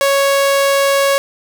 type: tone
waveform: sawtooth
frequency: 554.4 Hz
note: C#5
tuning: in tune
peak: -7 dBFS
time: 0.01-1.18 s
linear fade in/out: 0 ms
effects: none